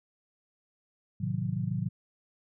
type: chord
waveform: sine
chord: A diminished seventh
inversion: none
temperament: equal with one note detuned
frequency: 110 / 130.81 / 158.01 / 185 Hz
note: A2 / C3 / Eb3 / Gb3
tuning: 0 / 0 / +27 / 0 cents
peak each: -34 dBFS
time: 1.2-1.89 s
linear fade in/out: 10 ms
effects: none